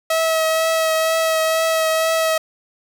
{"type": "tone with vibrato", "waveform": "sawtooth", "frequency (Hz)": 644, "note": "E5", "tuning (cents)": -41, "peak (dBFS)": -12, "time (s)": [0.1, 2.38], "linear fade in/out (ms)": 5, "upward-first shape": "triangle", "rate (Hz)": 2.1, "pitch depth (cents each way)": 17, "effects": []}